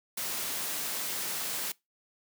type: noise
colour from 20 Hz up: white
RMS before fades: -34 dBFS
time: 0.17-1.72 s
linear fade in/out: 5 ms
effects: noise-tail reverb RT60 0.2 s tail -23 dB re dry + high-pass 150 Hz 12 dB/octave